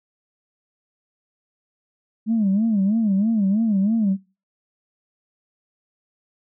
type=tone with vibrato; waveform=sine; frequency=209.4 Hz; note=G#3; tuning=15 cents sharp; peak=-15 dBFS; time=2.26-4.17 s; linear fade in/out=50 ms; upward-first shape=sine; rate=3.1 Hz; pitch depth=160 cents each way; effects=noise-tail reverb RT60 0.3 s tail -21 dB re dry + tanh soft clip ceiling -13 dBFS